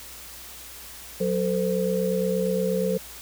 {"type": "tone cluster", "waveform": "sine", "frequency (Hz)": [183.6, 444.5, 513], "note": ["F#3", "A4", "C5"], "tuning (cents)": [-13, 18, -34], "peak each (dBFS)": -26, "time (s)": [1.2, 2.98], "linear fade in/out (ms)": 10, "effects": ["added 60 Hz sine -51 dBFS peak until 3.21 s", "white hiss -42 dBFS RMS until 3.21 s"]}